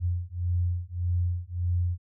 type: beating tone pair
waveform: sine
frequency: 87.31 / 89.01 Hz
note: F2 / F2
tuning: 0 / +33 cents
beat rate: 1.7 Hz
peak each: -28 dBFS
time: 0-1.98 s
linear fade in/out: 50 ms
effects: none